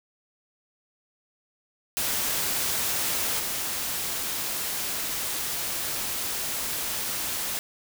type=noise with level steps; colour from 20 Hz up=white; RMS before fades=-27 / -30 dBFS; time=1.97-7.59 s; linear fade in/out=0 ms; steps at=3.39 s; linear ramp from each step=10 ms; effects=none